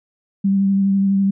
sine tone with vibrato, 196 Hz, G3, in tune, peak -13 dBFS, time 0.44-1.31 s, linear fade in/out 10 ms, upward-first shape sine, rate 12 Hz, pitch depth 17 cents each way, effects none

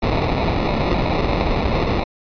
pink noise with sample-and-hold, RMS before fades -19 dBFS, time 0.02-2.04 s, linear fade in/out 10 ms, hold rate 1575 Hz, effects resampled to 11025 Hz

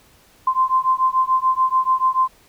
sine beating tone pair, 1037 / 1043.9 Hz, C6 / C6, -16 / -4 cents, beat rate 6.9 Hz, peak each -18 dBFS, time 0.47-2.28 s, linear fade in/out 5 ms, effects pink hiss -53 dBFS RMS until 2.48 s

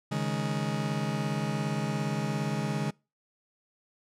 40% pulse chord, C# suspended second, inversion none, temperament just, 138.59 / 155.92 / 207.9 Hz, C#3 / D#3 / G#3, 0 / +4 / +2 cents, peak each -32 dBFS, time 0.11-2.91 s, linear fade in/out 10 ms, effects noise-tail reverb RT60 0.3 s tail -26 dB re dry + low-pass 9000 Hz 12 dB/octave

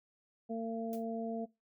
harmonic tone, 227 Hz, A#3, 46 cents flat, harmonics 1 / 2 / 3, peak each -37 / -40 / -42 dBFS, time 0.49-1.46 s, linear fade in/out 20 ms
blue noise with exponential decay, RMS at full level -47 dBFS, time 0.93-1.05 s, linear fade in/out 1 ms, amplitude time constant 26 ms
effects noise-tail reverb RT60 0.2 s tail -19 dB re dry

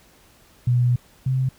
sine tone pair in turn, 122.7 / 130.76 Hz, B2 / C3, -11 / -1 cents, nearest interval minor second, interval 110 cents, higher second, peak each -15 / -18 dBFS, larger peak first, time 0.67-0.96 / 1.26-1.49 s, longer first, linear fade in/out 5 ms, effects pink hiss -54 dBFS RMS until 1.58 s

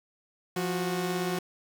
sawtooth tone pair together, 175.14 / 367.7 Hz, F3 / F#4, +5 / -11 cents, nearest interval octave + minor second, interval 1284 cents, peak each -27 / -27 dBFS, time 0.56-1.39 s, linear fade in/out 5 ms, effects 8-bit

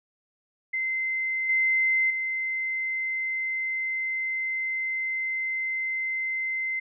sine tone with level steps, 2070 Hz, C7, 19 cents flat, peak -25 / -20 / -26 dBFS, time 0.73-6.8 s, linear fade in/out 10 ms, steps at 1.49 / 2.1 s, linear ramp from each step 5 ms, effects none

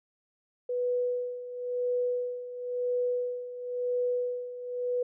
sine tone with tremolo, 492.9 Hz, B4, 3 cents flat, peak -25 dBFS, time 0.69-5.03 s, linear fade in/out 5 ms, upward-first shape sine, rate 0.97 Hz, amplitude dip 75%, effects none

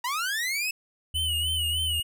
sawtooth linear sweep, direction up, 932.3 to 2637 Hz, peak -23 dBFS, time 0.04-0.71 s, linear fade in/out 5 ms
square tone with vibrato, 2962 Hz, F#7, 1 cent sharp, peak -26 dBFS, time 1.14-2.03 s, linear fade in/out 20 ms, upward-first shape sine, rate 3.3 Hz, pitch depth 75 cents each way
sine tone, 80.2 Hz, E2, 47 cents flat, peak -31 dBFS, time 1.14-2 s, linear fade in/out 0 ms
effects none

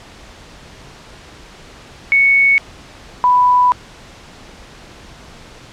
sine tone pair in turn, 2217 / 991 Hz, C#7 / B5, 0 / +6 cents, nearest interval octave + major second, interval 1394 cents, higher first, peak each -8 dBFS, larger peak neither, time 2.12-2.58 / 3.24-3.72 s, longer second, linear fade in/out 0 ms, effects pink hiss -39 dBFS RMS until 5.72 s + low-pass 6000 Hz 12 dB/octave

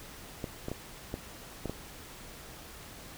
clicks, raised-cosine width 2 ms, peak -21 dBFS, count 6, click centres 0.442 / 0.684 / 0.716 / 1.141 / 1.657 / 1.696 s, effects pink hiss -48 dBFS RMS until 3.17 s

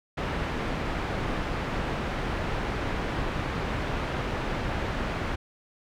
pink low-pass noise, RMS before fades -30 dBFS, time 0.17-5.36 s, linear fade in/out 10 ms, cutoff 2300 Hz, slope 12 dB/octave, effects none

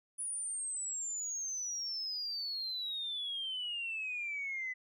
sine exponential sweep, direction down, 9920 to 2000 Hz, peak -35 dBFS, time 0.18-4.74 s, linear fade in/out 20 ms, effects tanh soft clip ceiling -31 dBFS

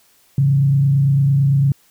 sine tone with frequency modulation, 138.4 Hz, C#3, 2 cents flat, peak -11 dBFS, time 0.38-1.72 s, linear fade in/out 2 ms, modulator 28.9 Hz, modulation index 0.4, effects white hiss -55 dBFS RMS until 1.9 s

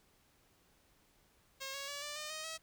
5% pulse tone with pitch steps, 539 / 555.1 / 571.7 / 588.8 / 606.4 / 624.5 / 643.2 Hz, C#5 / C#5 / D5 / D5 / D#5 / D#5 / E5, -49 / +2 / -47 / +4 / -45 / +6 / -43 cents, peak -30 dBFS, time 1.6-2.58 s, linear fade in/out 20 ms, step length 140 ms, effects pink hiss -70 dBFS RMS until 2.62 s

